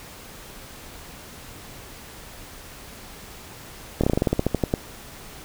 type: slowing click train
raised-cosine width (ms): 2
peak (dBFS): -6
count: 14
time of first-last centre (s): 4.01-4.739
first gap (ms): 26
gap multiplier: 1.12
effects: pink hiss -42 dBFS RMS until 5.44 s